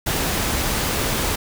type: noise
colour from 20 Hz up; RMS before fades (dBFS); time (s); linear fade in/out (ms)
pink; -22; 0.06-1.36; 10
effects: none